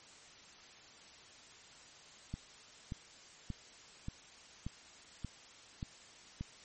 click train, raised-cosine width 5 ms, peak -27 dBFS, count 8, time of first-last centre 2.34-6.41 s, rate 1.72 Hz, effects white hiss -57 dBFS RMS until 6.64 s + MP3 32 kbps

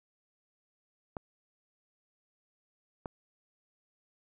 clicks, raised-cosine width 1 ms, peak -23 dBFS, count 2, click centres 1.168 / 3.058 s, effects none

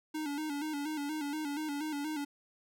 square tone with vibrato, 297.7 Hz, D4, 24 cents sharp, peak -35 dBFS, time 0.14-2.25 s, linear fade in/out 10 ms, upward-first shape square, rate 4.2 Hz, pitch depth 69 cents each way, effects none

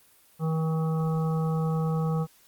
harmonic tone, 160 Hz, D#3, 49 cents sharp, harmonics 1 / 3 / 5 / 7 / 8, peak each -24 / -34 / -38 / -41 / -42 dBFS, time 0.39-2.27 s, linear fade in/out 50 ms, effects white hiss -59 dBFS RMS until 2.47 s + Opus 32 kbps

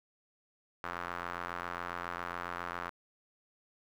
square tone with band-pass filter, 43.65 Hz, F1, in tune, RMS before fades -40 dBFS, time 0.83-2.9 s, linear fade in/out 10 ms, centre 1300 Hz, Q 2.3, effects 10-bit

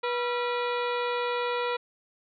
harmonic tone with a mistuned harmonic, 486.3 Hz, B4, 27 cents flat, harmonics 1 / 2 / 3 / 4 / 5 / 6 / 7 / 8 / 9, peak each -29 / -32 / -35 / -39 / -38 / -46 / -43 / -42 / -50 dBFS, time 0.03-1.77 s, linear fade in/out 10 ms, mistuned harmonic 3, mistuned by -110 cents, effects none

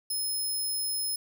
5% pulse tone, 5160 Hz, E8, 38 cents flat, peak -23 dBFS, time 0.1-1.16 s, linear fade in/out 5 ms, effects none

